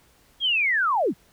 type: linear sweep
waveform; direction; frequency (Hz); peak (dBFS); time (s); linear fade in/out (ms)
sine; down; 3322 to 128.6; -19; 0.4-1.14; 50
effects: pink hiss -59 dBFS RMS until 1.32 s